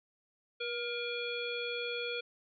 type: harmonic tone with a mistuned harmonic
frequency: 480.2 Hz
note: B4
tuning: 49 cents flat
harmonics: 1 / 3 / 5 / 7 / 9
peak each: -38 / -43 / -40 / -41 / -48 dBFS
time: 0.6-2.21 s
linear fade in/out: 10 ms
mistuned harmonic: 3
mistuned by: -37 cents
effects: none